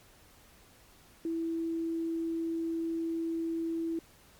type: tone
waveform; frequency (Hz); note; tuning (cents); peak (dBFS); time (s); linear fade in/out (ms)
sine; 329.6; E4; 0; -30; 1.25-3.99; 2
effects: pink hiss -59 dBFS RMS until 4.39 s + MP3 96 kbps